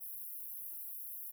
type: high-pass noise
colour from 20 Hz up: pink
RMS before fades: -45 dBFS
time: 0-1.32 s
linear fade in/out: 20 ms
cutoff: 11000 Hz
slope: 96 dB/octave
effects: none